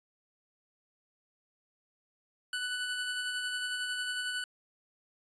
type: tone with tremolo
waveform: 25% pulse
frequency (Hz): 1489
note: F#6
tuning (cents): +11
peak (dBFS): -28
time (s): 2.53-4.44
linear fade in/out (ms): 2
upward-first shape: sine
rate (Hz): 11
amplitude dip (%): 30
effects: resampled to 22050 Hz